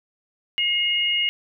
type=tone pair together; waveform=sine; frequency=2145 / 2863 Hz; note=C7 / F7; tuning=+42 / +42 cents; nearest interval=perfect fourth; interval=500 cents; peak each=-25 / -20 dBFS; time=0.58-1.29 s; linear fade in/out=0 ms; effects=none